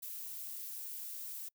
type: noise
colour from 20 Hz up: violet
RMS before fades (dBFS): -44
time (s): 0.02-1.49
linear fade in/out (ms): 10
effects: noise-tail reverb RT60 0.1 s tail -26 dB re dry